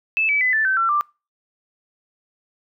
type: tone with pitch steps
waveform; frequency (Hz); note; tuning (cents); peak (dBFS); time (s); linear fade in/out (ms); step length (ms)
sine; 2622 / 2296 / 2010 / 1760.1 / 1541.1 / 1349.4 / 1181.5; E7 / D7 / B6 / A6 / G6 / E6 / D6; -10 / -40 / +30 / 0 / -30 / +40 / +10; -16; 0.17-1.01; 0; 120
effects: noise-tail reverb RT60 0.3 s tail -24 dB re dry